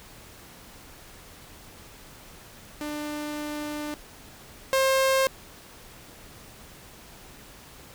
sawtooth tone pair in turn, 298 / 532.4 Hz, D4 / C5, +25 / +30 cents, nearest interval minor seventh, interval 1005 cents, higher second, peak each -27 / -16 dBFS, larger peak second, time 2.81-3.94 / 4.73-5.27 s, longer first, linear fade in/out 0 ms, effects pink hiss -48 dBFS RMS until 7.94 s

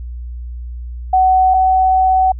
sine tone pair in turn, 750 / 752.7 Hz, F#5 / F#5, +23 / +29 cents, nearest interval unison, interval 6 cents, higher second, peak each -8 / -9 dBFS, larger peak first, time 1.13-1.54 / 1.54-2.32 s, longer second, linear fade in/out 5 ms, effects added 60 Hz sine -24 dBFS peak until 2.39 s

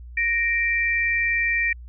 sine tone pair together, 1860.7 / 2349 Hz, A#6 / D7, -4 / 0 cents, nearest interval major third, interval 404 cents, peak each -22 dBFS, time 0.17-1.73 s, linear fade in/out 5 ms, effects added 60 Hz sine -37 dBFS peak until 1.88 s

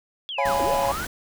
sine linear two-way sweep, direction down then up, 3430 to 246.9 to 1540 Hz, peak -29 dBFS, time 0.29-1.05 s, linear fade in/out 0 ms, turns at 0.62 s
triangle chord, C# dominant seventh, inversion none, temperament just, 554.4 / 693 / 831.5 / 997.9 Hz, C#5 / E#5 / G#5 / B5, 0 / -14 / +2 / +18 cents, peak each -23 / -27 / -23 / -25 dBFS, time 0.38-0.92 s, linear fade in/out 5 ms
pink noise, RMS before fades -32 dBFS, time 0.45-1.07 s, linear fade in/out 5 ms
effects none

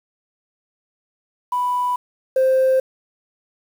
sine tone pair in turn, 988 / 523.4 Hz, B5 / C5, 0 / 0 cents, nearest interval major seventh, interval 1100 cents, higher first, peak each -17 / -11 dBFS, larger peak second, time 1.52-1.96 / 2.36-2.8 s, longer neither, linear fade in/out 5 ms, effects tanh soft clip ceiling -11 dBFS + 7-bit

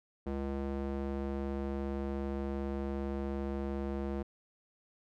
square tone with band-pass filter, 68.7 Hz, C#2, 15 cents flat, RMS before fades -36 dBFS, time 0.26-4.23 s, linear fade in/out 10 ms, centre 350 Hz, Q 0.83, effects none

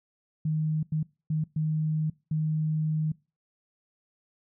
sine tone bursts at uneven times, 155.56 Hz, D#3, in tune, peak -24 dBFS, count 5, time 0.45-0.83 / 0.92-1.03 / 1.3-1.44 / 1.56-2.1 / 2.31-3.12 s, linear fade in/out 5 ms, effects noise-tail reverb RT60 0.3 s tail -23 dB re dry

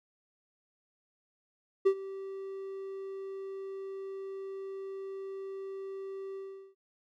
triangle tone with ADSR envelope, 388.1 Hz, G4, 17 cents flat, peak -17 dBFS, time 1.85-6.75 s, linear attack 17 ms, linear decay 72 ms, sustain -19 dB, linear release 390 ms, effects none

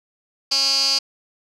15% pulse tone with band-pass filter, 272.9 Hz, C#4, 27 cents flat, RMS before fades -19 dBFS, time 0.51-0.99 s, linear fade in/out 10 ms, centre 4900 Hz, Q 8.5, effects none

